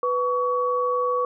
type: tone pair together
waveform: sine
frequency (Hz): 495.8 / 1128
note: B4 / C#6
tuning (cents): +7 / +30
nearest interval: octave + major second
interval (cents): 1423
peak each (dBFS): -23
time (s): 0.03-1.25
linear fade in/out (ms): 2
effects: none